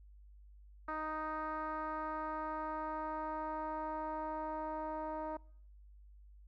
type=tone with low-pass filter sweep; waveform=10% pulse; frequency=311.1 Hz; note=D#4; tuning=in tune; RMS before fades=-40 dBFS; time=0.88-5.37 s; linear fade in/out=5 ms; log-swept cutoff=1300 to 830 Hz; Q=2.6; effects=noise-tail reverb RT60 0.7 s tail -26 dB re dry + added 50 Hz sine -55 dBFS peak until 6.47 s